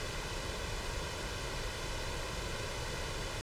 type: noise with comb filter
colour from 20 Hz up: pink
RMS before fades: -38 dBFS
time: 0-3.41 s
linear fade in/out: 0 ms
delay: 2 ms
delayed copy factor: +0.55
effects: low-pass 7000 Hz 12 dB/octave